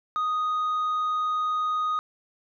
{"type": "tone with tanh clipping", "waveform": "triangle", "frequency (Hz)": 1244, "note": "D#6", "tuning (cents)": -1, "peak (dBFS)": -24, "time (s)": [0.16, 1.99], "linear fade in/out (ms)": 0, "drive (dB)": 7, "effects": []}